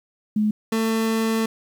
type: tone pair in turn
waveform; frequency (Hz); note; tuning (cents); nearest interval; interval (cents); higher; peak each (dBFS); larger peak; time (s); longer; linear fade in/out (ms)
sine / 30% pulse; 212.5 / 223.5; G#3 / A3; +40 / +27; minor second; 87; second; -17; neither; 0.36-0.51 / 0.72-1.46; second; 5
effects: 9-bit